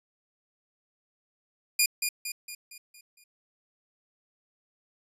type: tone with echo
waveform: 10% pulse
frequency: 2428 Hz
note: D#7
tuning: 43 cents flat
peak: -11 dBFS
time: 1.79-1.86 s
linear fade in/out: 5 ms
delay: 230 ms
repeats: 6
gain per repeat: -6 dB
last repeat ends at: 3.24 s
effects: resampled to 32000 Hz